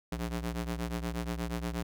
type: ring-modulated tone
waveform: sawtooth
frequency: 117.2 Hz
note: A#2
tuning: 10 cents sharp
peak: -26 dBFS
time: 0.12-1.83 s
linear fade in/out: 5 ms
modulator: 54.4 Hz
effects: none